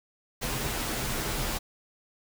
pink noise with comb filter, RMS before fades -31 dBFS, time 0.41-1.59 s, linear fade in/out 20 ms, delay 11 ms, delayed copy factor -0.6, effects none

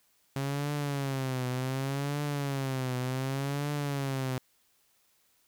sawtooth tone with vibrato, 135.9 Hz, C#3, 34 cents flat, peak -26 dBFS, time 0.36-4.38 s, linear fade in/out 2 ms, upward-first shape triangle, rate 0.67 Hz, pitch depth 140 cents each way, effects white hiss -69 dBFS RMS until 5.47 s

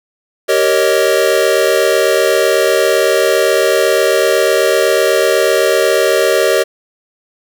square chord, Eb dominant seventh, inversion first, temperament equal with one note detuned, 388.2 / 466.2 / 554.4 / 622.3 Hz, G4 / Bb4 / Db5 / Eb5, -17 / 0 / 0 / 0 cents, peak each -16 dBFS, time 0.48-6.64 s, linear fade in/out 20 ms, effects none

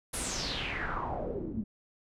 pink noise with low-pass filter sweep, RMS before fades -35 dBFS, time 0.13-1.64 s, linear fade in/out 10 ms, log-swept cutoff 11000 to 200 Hz, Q 5, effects none

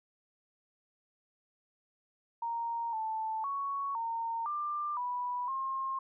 sine tone with pitch steps, 930 / 880 / 1113 / 917 / 1189 / 983 / 1068 Hz, A#5 / A5 / C#6 / A#5 / D6 / B5 / C6, -4 / 0 / +7 / -29 / +21 / -8 / +35 cents, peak -32 dBFS, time 2.42-5.99 s, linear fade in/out 5 ms, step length 510 ms, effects none

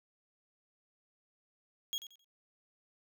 35% pulse tone with echo, 3290 Hz, G#7, 17 cents flat, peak -32 dBFS, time 1.93-1.98 s, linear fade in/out 0 ms, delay 88 ms, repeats 3, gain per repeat -12 dB, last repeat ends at 2.244 s, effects none

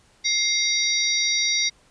sine tone cluster, 2115 / 3773 / 4644 / 5720 Hz, C7 / A#7 / D8 / F8, +18 / +20 / -20 / +41 cents, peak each -25 dBFS, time 0.24-1.7 s, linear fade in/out 20 ms, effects pink hiss -58 dBFS RMS until 1.9 s + resampled to 22050 Hz

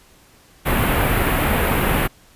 pink band-stop noise, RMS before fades -18 dBFS, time 0.65-2.08 s, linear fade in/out 20 ms, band 2800 to 12000 Hz, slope 24 dB/octave, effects pink hiss -51 dBFS RMS until 2.35 s + resampled to 32000 Hz

